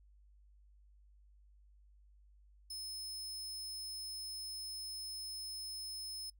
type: tone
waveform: sawtooth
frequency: 5200 Hz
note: E8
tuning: 24 cents flat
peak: -40 dBFS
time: 2.7-6.3 s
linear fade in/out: 5 ms
effects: noise-tail reverb RT60 0.1 s tail -25 dB re dry + added 50 Hz sine -61 dBFS peak until 6.39 s